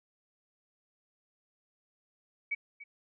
sine tone with echo, 2268 Hz, C#7, 39 cents sharp, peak -29 dBFS, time 2.51-2.55 s, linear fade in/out 10 ms, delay 290 ms, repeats 1, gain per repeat -15 dB, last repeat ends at 2.84 s, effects none

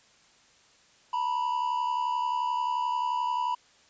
triangle tone pair together, 908.6 / 980 Hz, A#5 / B5, -45 / -14 cents, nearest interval minor second, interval 131 cents, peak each -31 / -25 dBFS, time 1.13-3.55 s, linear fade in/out 5 ms, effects white hiss -60 dBFS RMS until 3.89 s + resampled to 16000 Hz

